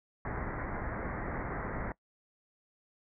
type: low-pass noise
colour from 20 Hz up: pink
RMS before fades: -37 dBFS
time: 0.25-1.92 s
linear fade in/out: 2 ms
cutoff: 2100 Hz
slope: 96 dB/octave
effects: noise-tail reverb RT60 0.1 s tail -22 dB re dry